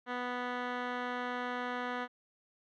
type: tone with low-pass filter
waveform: 10% pulse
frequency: 246.9 Hz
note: B3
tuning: in tune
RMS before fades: -37 dBFS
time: 0.06-2.08 s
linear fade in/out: 50 ms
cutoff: 2300 Hz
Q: 2.2
effects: none